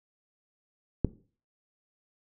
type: click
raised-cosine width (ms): 3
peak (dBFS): -10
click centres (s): 1.047
effects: noise-tail reverb RT60 0.4 s tail -18 dB re dry